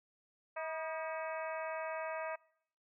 harmonic tone with a mistuned harmonic, 320 Hz, D#4, 49 cents sharp, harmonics 2 / 3 / 4 / 5 / 6 / 7 / 8, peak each -40 / -44 / -46 / -48 / -50 / -51 / -52 dBFS, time 0.56-2.36 s, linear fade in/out 10 ms, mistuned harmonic 4, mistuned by -60 cents, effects noise-tail reverb RT60 0.7 s tail -23 dB re dry

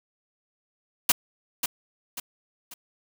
white noise with echo, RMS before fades -18 dBFS, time 1.09-1.12 s, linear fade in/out 5 ms, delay 540 ms, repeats 3, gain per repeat -8 dB, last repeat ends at 2.74 s, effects none

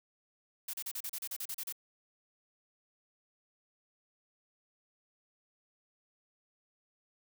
blue noise bursts, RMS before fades -39 dBFS, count 12, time 0.68-1.725 s, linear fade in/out 5 ms, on 55 ms, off 35 ms, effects none

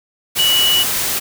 sine tone in noise, 2941 Hz, F#7, 11 cents flat, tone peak -12 dBFS, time 0.38-0.84 s, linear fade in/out 20 ms, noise white, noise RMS -19 dBFS, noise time 0.35-1.2 s, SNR +4 dB, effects none

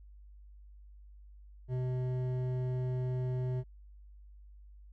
sine tone with hard clipping, 127 Hz, B2, 49 cents sharp, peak -33 dBFS, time 1.68-3.64 s, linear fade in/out 50 ms, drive 10 dB, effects added 50 Hz sine -51 dBFS peak until 4.92 s

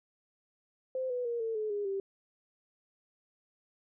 sine tone with pitch steps, 518 / 494.3 / 471.7 / 450.2 / 429.6 / 410 / 391.2 Hz, C5 / B4 / A#4 / A4 / A4 / G#4 / G4, -17 / +1 / +20 / +40 / -41 / -22 / -4 cents, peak -31 dBFS, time 0.95-2 s, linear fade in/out 2 ms, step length 150 ms, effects none

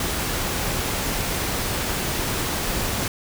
pink noise, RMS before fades -25 dBFS, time 0-3.08 s, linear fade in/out 2 ms, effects none

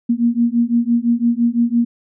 sine beating tone pair, 233.1 / 239 Hz, A#3 / A#3, 0 / +43 cents, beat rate 5.9 Hz, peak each -16 dBFS, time 0.09-1.85 s, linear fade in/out 10 ms, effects none

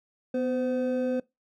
triangle tone pair together, 249.1 / 513 Hz, B3 / C5, +15 / -34 cents, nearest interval octave + minor second, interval 1251 cents, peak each -26 dBFS, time 0.34-1.2 s, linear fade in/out 5 ms, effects noise-tail reverb RT60 0.2 s tail -22 dB re dry

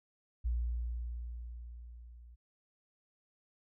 sine tone with level ramp, 59.1 Hz, A#1, 24 cents sharp, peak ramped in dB -29 to -52 dBFS, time 0.44-2.36 s, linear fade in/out 20 ms, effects none

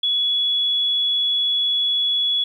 sine tone, 3386 Hz, G#7, 33 cents sharp, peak -17 dBFS, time 0.03-2.44 s, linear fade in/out 5 ms, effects 9-bit

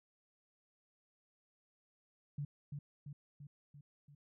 sine tone with echo, 144.1 Hz, D3, 33 cents flat, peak -37 dBFS, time 2.38-2.45 s, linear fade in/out 5 ms, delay 340 ms, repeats 5, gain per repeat -4 dB, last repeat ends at 4.15 s, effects none

